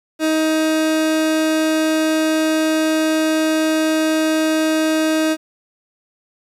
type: tone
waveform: 30% pulse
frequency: 314.8 Hz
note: D#4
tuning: 20 cents sharp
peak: -12 dBFS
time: 0.19-5.37 s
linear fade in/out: 50 ms
effects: low-pass 12000 Hz 12 dB/octave + 8-bit